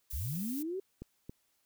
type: noise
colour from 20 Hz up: violet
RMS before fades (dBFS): -43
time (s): 0.1-0.63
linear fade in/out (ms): 10
type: linear sweep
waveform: sine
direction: up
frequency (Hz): 50.7 to 395.1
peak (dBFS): -34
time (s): 0.13-0.8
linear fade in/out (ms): 5
type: clicks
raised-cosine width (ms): 3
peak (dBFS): -30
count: 2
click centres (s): 1.02 / 1.295
effects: white hiss -75 dBFS RMS until 1.65 s